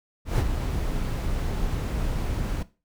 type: noise with ADSR envelope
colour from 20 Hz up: brown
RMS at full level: -20 dBFS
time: 0.25-2.63 s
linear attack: 140 ms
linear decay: 42 ms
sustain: -7 dB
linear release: 8 ms
effects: noise-tail reverb RT60 0.3 s tail -17 dB re dry